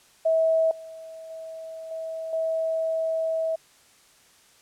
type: tone with level steps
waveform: sine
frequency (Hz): 647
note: E5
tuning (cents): -32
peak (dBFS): -18 / -38 / -35 / -30 / -23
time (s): 0.25-3.56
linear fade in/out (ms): 10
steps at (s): 0.71 / 1.3 / 1.91 / 2.33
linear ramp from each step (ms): 2
effects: white hiss -57 dBFS RMS until 4.61 s + low-pass 10000 Hz 12 dB/octave